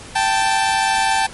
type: tone pair together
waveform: sawtooth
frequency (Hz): 781.5 / 880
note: G5 / A5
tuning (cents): -6 / 0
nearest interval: major second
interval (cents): 206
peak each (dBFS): -14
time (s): 0.15-1.27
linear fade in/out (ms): 10
effects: pink hiss -37 dBFS RMS until 1.33 s + MP3 48 kbps